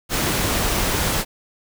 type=noise; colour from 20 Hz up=pink; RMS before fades=-21 dBFS; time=0.09-1.25 s; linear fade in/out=50 ms; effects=none